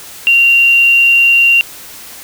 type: tone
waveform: sine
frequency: 2765 Hz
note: F7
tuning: 18 cents flat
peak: -5 dBFS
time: 0.27-1.61 s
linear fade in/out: 0 ms
effects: white hiss -32 dBFS RMS until 2.23 s